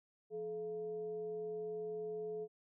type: tone with frequency modulation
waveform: sine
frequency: 429.1 Hz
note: A4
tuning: 43 cents flat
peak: -39 dBFS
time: 0.3-2.48 s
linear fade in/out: 50 ms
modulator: 256 Hz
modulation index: 0.36
effects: none